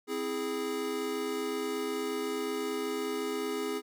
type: chord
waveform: square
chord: C augmented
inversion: none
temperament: equal with one note detuned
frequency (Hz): 261.6 / 327 / 415.3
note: C4 / E4 / G#4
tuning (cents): 0 / -14 / 0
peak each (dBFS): -39 / -39 / -34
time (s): 0.07-3.82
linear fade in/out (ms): 50
effects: none